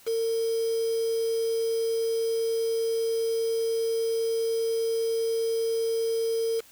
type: tone with quantisation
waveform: sine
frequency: 455 Hz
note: A#4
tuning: 42 cents flat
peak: -24 dBFS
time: 0.06-6.61 s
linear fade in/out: 20 ms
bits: 6
effects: white hiss -54 dBFS RMS until 6.71 s